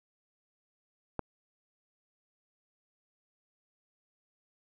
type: click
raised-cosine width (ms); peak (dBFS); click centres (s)
1; -18; 1.193
effects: none